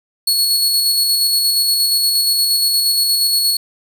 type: tone with tremolo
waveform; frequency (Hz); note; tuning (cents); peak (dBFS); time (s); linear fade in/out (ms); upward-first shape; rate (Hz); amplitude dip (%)
sawtooth; 4365; C#8; -28; -9; 0.27-3.57; 5; square; 8.5; 25
effects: none